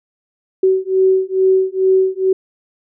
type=beating tone pair; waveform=sine; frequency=377.3 / 379.6 Hz; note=F#4 / F#4; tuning=+34 / +44 cents; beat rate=2.3 Hz; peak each=-14 dBFS; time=0.63-2.33 s; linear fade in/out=5 ms; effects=none